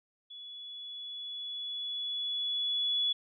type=tone with level ramp; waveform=sine; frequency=3407 Hz; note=G#7; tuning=44 cents sharp; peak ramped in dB=-44 to -26 dBFS; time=0.3-3.13 s; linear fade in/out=10 ms; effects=none